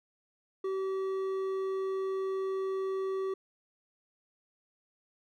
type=tone with hard clipping; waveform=triangle; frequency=383.2 Hz; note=G4; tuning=39 cents flat; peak=-32 dBFS; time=0.64-3.34 s; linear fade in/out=5 ms; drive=10 dB; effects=none